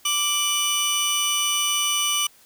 20% pulse tone pair together, 1174.7 / 2968 Hz, D6 / F#7, 0 / +5 cents, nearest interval octave + major third, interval 1605 cents, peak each -22 / -16 dBFS, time 0.05-2.27 s, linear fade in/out 5 ms, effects white hiss -54 dBFS RMS until 2.45 s

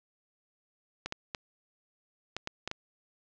clicks, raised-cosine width 0.2 ms, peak -17 dBFS, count 7, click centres 1.06 / 1.124 / 1.348 / 2.366 / 2.474 / 2.676 / 2.714 s, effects low-pass 6000 Hz 12 dB/octave + 9-bit

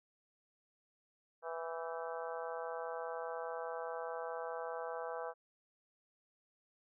harmonic tone with a mistuned harmonic, 164.9 Hz, E3, 1 cent sharp, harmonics 3 / 4 / 5 / 6 / 7 / 8 / 9, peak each -43 / -45 / -47 / -49 / -50 / -51 / -52 dBFS, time 1.42-5.34 s, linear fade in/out 50 ms, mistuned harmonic 9, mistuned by +65 cents, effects none

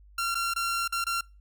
sawtooth tone with dropouts, 1372 Hz, F6, 31 cents flat, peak -23 dBFS, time 0.18-1.21 s, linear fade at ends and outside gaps 5 ms, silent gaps 0.346-0.352 / 0.538-0.561 / 0.878-0.923 / 1.042-1.066 s, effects noise-tail reverb RT60 0.3 s tail -26 dB re dry + added 50 Hz sine -51 dBFS peak until 1.4 s

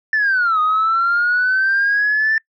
sine linear two-way sweep, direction down then up, 1780 to 1236 to 1780 Hz, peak -12 dBFS, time 0.13-2.38 s, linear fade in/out 2 ms, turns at 0.6 s, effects noise-tail reverb RT60 0.1 s tail -26 dB re dry + tanh soft clip ceiling -10 dBFS

